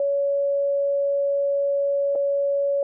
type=tone with dropouts; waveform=sine; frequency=562 Hz; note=C#5; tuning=24 cents sharp; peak=-19 dBFS; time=0-2.83 s; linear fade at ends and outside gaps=2 ms; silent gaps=2.153-2.157 s; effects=none